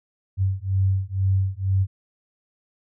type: beating tone pair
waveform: sine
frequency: 94.9 / 97 Hz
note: F#2 / G2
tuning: +44 / -18 cents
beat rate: 2.1 Hz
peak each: -22 dBFS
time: 0.37-1.87 s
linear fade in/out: 50 ms
effects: none